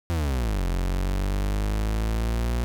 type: exponential two-way sweep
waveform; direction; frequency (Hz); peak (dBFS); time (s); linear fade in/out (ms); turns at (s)
40% pulse; down then up; 88 to 44.11 to 59.8; -22; 0.1-2.64; 0; 0.65
effects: 9-bit